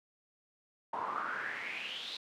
brown noise with band-pass filter sweep, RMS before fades -39 dBFS, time 0.93-2.17 s, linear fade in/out 5 ms, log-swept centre 900 to 4000 Hz, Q 7, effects high-pass 200 Hz 12 dB/octave

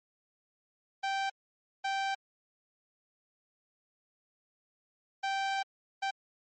sawtooth tone bursts at uneven times, 781 Hz, G5, 7 cents flat, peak -26 dBFS, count 4, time 1.03-1.3 / 1.84-2.15 / 5.23-5.63 / 6.02-6.11 s, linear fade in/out 10 ms, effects low-pass 5000 Hz 12 dB/octave + MP3 32 kbps

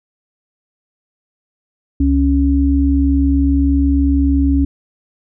sine tone pair together, 69.17 / 277.2 Hz, C#2 / C#4, -3 / 0 cents, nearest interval 2 octaves, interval 2403 cents, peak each -13 dBFS, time 2-4.65 s, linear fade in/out 5 ms, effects none

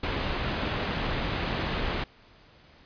pink low-pass noise, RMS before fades -30 dBFS, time 0.03-2.04 s, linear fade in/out 5 ms, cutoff 3900 Hz, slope 24 dB/octave, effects pink hiss -56 dBFS RMS until 2.85 s + resampled to 11025 Hz

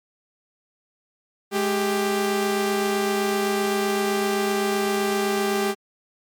sawtooth tone pair together, 210.9 / 394 Hz, G#3 / G4, +27 / +9 cents, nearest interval major seventh, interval 1082 cents, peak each -22 / -18 dBFS, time 1.51-5.75 s, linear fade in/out 50 ms, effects MP3 96 kbps

